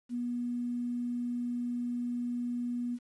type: tone with quantisation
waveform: sine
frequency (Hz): 242.2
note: B3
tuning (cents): -34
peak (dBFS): -31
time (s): 0.09-2.99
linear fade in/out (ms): 50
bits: 10
effects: resampled to 24000 Hz